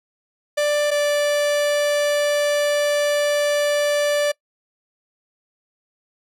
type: tone pair in turn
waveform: 45% pulse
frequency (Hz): 589 / 584.9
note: D5 / D5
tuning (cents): +5 / -7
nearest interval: unison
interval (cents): 12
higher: first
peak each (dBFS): -17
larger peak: neither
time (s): 0.57-0.91 / 0.91-4.32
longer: second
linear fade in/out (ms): 10
effects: noise-tail reverb RT60 0.1 s tail -23 dB re dry + low-pass 12000 Hz 12 dB/octave